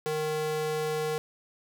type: tone with high-pass filter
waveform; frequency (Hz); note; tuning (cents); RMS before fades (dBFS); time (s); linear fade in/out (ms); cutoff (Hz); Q
square; 154.3; D#3; -14; -30; 0.06-1.18; 0; 340; 6.4
effects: none